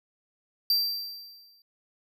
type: tone with exponential decay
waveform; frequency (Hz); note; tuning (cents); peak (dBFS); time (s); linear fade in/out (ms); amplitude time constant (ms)
square; 4699; D8; 0; -20; 0.7-1.62; 2; 200
effects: none